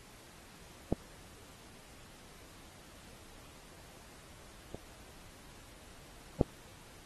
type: clicks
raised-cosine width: 2 ms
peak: -15 / -26 / -11 dBFS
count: 3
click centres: 0.926 / 4.746 / 6.412 s
effects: pink hiss -56 dBFS RMS until 7.05 s + AAC 32 kbps